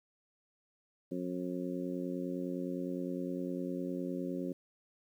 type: harmonic tone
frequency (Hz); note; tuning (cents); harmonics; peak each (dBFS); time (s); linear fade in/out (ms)
89.8; F2; +49; 2 / 3 / 4 / 5 / 6; -40 / -38 / -41 / -48 / -44; 1.11-4.53; 10
effects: 11-bit